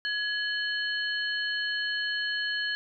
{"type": "tone cluster", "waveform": "sine", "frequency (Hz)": [1681, 3034, 4298], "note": ["G#6", "F#7", "C8"], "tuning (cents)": [20, 43, 46], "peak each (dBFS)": [-29, -35, -35], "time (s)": [0.05, 2.75], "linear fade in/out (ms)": 0, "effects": []}